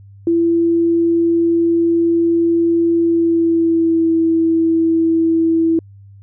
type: tone with pitch glide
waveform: sine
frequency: 336.1 to 327.9 Hz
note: E4 to E4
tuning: +34 to -9 cents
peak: -11 dBFS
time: 0.27-5.79 s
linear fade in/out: 2 ms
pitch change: -43 cents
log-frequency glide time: 2.96-4.11 s
effects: added 99 Hz sine -38 dBFS peak until 6.22 s